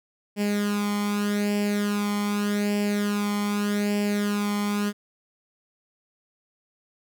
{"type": "tone with flanger", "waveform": "sawtooth", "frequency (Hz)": 205.6, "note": "G#3", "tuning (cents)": -17, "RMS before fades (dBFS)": -25, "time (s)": [0.36, 4.93], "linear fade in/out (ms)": 50, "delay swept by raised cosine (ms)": [0.39, 0.93], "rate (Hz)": 0.83, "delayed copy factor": 0.7, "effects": []}